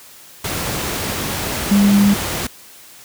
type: tone in noise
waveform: sine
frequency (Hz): 201.7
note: G3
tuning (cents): +50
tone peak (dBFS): -9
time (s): 1.71-2.14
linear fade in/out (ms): 5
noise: pink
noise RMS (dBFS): -22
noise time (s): 0.44-2.47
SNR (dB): +10
effects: white hiss -42 dBFS RMS until 3.04 s + high-pass 60 Hz 12 dB/octave